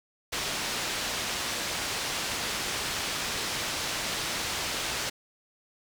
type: low-pass noise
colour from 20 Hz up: white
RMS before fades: -32 dBFS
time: 0.32-5.1 s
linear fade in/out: 10 ms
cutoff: 5500 Hz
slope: 12 dB/octave
effects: none